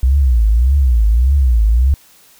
sine tone with vibrato, 61.1 Hz, B1, 18 cents flat, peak -8 dBFS, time 0.03-1.94 s, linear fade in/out 0 ms, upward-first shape triangle, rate 1.7 Hz, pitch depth 290 cents each way, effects white hiss -47 dBFS RMS until 2.39 s

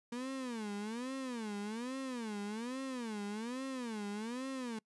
35% pulse tone with vibrato, 233.1 Hz, A#3, in tune, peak -37 dBFS, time 0.12-4.79 s, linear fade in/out 5 ms, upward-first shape sine, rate 1.2 Hz, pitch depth 240 cents each way, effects noise-tail reverb RT60 0.1 s tail -26 dB re dry + resampled to 24000 Hz

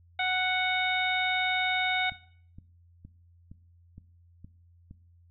harmonic tone, 740 Hz, F#5, in tune, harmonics 1 / 2 / 3 / 4 / 5, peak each -30 / -33 / -30 / -41 / -34 dBFS, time 0.19-2.1 s, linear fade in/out 5 ms
click train, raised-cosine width 5 ms, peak -34 dBFS, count 7, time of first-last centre 2.12-4.911 s, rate 2.15 Hz
effects noise-tail reverb RT60 0.6 s tail -18 dB re dry + added 86 Hz sine -56 dBFS peak until 5.3 s

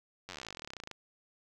slowing click train, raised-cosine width 0.2 ms, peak -25 dBFS, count 30, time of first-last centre 0.29-0.913 s, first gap 10 ms, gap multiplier 1.05, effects none

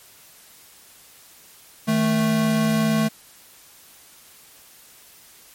square tone pair together, 157.55 / 219.5 Hz, D#3 / A3, +22 / -4 cents, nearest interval tritone, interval 574 cents, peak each -25 / -19 dBFS, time 1.87-3.09 s, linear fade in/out 20 ms, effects white hiss -49 dBFS RMS until 5.54 s + MP3 64 kbps

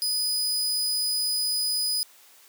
sawtooth tone, 4978 Hz, D#8, in tune, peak -21 dBFS, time 0.02-2.03 s, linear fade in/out 0 ms, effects white hiss -54 dBFS RMS until 2.48 s + high-pass 400 Hz 12 dB/octave

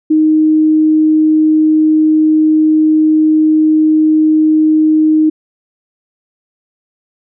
sine tone, 311.1 Hz, D#4, in tune, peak -6 dBFS, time 0.1-5.3 s, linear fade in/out 10 ms, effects none

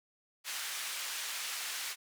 pink band-pass noise, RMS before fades -39 dBFS, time 0.44-1.96 s, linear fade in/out 50 ms, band 1700 to 13000 Hz, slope 12 dB/octave, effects none

